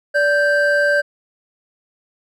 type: tone pair together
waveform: triangle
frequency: 580.3 / 1568 Hz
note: D5 / G6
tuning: -21 / 0 cents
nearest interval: octave + perfect fourth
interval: 1721 cents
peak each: -14 dBFS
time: 0.14-1.02 s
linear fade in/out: 20 ms
effects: none